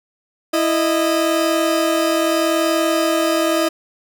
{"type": "tone pair together", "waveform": "30% pulse", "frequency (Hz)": [329.6, 618.4], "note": ["E4", "D#5"], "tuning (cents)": [0, -11], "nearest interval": "major seventh", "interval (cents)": 1089, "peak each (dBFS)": [-15, -16], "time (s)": [0.53, 3.69], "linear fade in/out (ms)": 10, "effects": []}